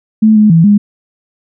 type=tone with pitch steps; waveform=sine; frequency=217.7 / 212.4 / 164.6 / 205.6 Hz; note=A3 / G#3 / E3 / G#3; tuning=-18 / +39 / -2 / -17 cents; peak=-3 dBFS; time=0.22-0.78 s; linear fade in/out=10 ms; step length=140 ms; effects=none